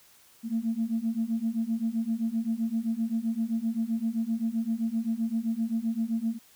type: beating tone pair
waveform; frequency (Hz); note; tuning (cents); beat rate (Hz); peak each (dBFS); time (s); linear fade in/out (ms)
sine; 222.5 / 230.2; A3 / A#3; +20 / -22; 7.7; -29 / -28; 0.43-6.39; 50
effects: tanh soft clip ceiling -19 dBFS + white hiss -58 dBFS RMS until 6.55 s